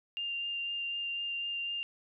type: tone with vibrato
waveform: sine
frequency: 2794 Hz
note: F7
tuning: in tune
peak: -33 dBFS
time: 0.17-1.83 s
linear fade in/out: 0 ms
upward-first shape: sine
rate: 4 Hz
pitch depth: 9 cents each way
effects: none